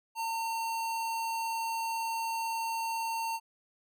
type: tone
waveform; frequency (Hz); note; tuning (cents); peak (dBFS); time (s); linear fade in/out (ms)
square; 909; A#5; -44; -32; 0.15-3.4; 50
effects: none